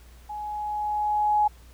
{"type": "tone with level ramp", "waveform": "sine", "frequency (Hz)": 840, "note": "G#5", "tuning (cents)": 19, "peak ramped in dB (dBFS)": [-32, -17], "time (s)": [0.29, 1.48], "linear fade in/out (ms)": 10, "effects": ["added 60 Hz sine -47 dBFS peak until 1.73 s", "pink hiss -56 dBFS RMS until 1.73 s"]}